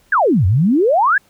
sine exponential two-way sweep, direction down then up, 1738 to 85.4 to 1738 Hz, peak -10 dBFS, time 0.12-1.18 s, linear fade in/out 5 ms, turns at 0.46 s, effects pink hiss -55 dBFS RMS until 1.29 s

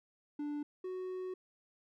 triangle tone pair in turn, 293.7 / 370 Hz, D4 / F#4, 0 / 0 cents, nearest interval major third, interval 400 cents, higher second, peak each -34 / -36 dBFS, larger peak first, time 0.39-0.63 / 0.84-1.34 s, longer second, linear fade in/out 5 ms, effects none

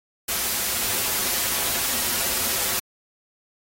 white noise with comb filter, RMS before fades -24 dBFS, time 0.28-2.8 s, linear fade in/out 10 ms, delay 6.6 ms, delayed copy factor -0.5, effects AAC 48 kbps

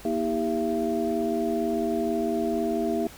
sine tone cluster, 236 / 320.2 / 398.1 / 675 Hz, A#3 / D#4 / G4 / E5, +22 / +50 / +27 / +41 cents, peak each -29 dBFS, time 0.05-3.07 s, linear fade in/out 2 ms, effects added 50 Hz sine -51 dBFS peak until 3.17 s + pink hiss -46 dBFS RMS until 3.17 s

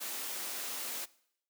white high-pass noise, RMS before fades -39 dBFS, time 0-1.06 s, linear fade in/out 20 ms, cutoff 230 Hz, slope 24 dB/octave, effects noise-tail reverb RT60 0.7 s tail -21 dB re dry

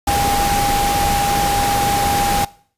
sine tone in noise, 808 Hz, G#5, 48 cents flat, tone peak -16 dBFS, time 0.07-2.45 s, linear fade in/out 5 ms, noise pink, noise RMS -20 dBFS, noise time 0.07-2.45 s, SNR +1 dB, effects noise-tail reverb RT60 0.5 s tail -21 dB re dry + resampled to 32000 Hz

